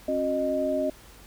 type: tone cluster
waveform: sine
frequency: 270.8 / 364 / 617 Hz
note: C#4 / F#4 / D#5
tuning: -40 / -28 / -15 cents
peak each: -29 / -33 / -25 dBFS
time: 0.08-0.9 s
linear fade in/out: 5 ms
effects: added 50 Hz sine -52 dBFS peak until 1.26 s + pink hiss -51 dBFS RMS until 1.26 s